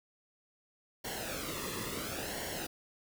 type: noise with flanger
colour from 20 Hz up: pink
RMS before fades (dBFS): -39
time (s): 1.04-2.67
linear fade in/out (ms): 10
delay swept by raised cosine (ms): 0.8 to 1.34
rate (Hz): 0.72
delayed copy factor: -0.7
effects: none